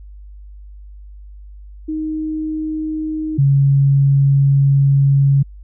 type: tone pair in turn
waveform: sine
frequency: 311.6 / 138.8 Hz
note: D#4 / C#3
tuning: +3 / +3 cents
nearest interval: octave + major second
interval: 1400 cents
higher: first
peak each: -19 / -9 dBFS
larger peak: second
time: 1.88-3.38 / 3.38-5.43 s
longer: second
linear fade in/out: 10 ms
effects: added 50 Hz sine -34 dBFS peak until 5.63 s